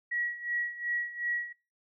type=tone with tremolo; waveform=sine; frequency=1918 Hz; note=A#6; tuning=49 cents sharp; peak=-27 dBFS; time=0.11-1.53 s; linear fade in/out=10 ms; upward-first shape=sine; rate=2.7 Hz; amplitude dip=80%; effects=noise-tail reverb RT60 0.3 s tail -26 dB re dry